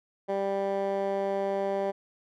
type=tone with band-pass filter; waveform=15% pulse; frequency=196.6 Hz; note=G3; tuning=5 cents sharp; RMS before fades=-29 dBFS; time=0.28-1.92 s; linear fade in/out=20 ms; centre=580 Hz; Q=1.4; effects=none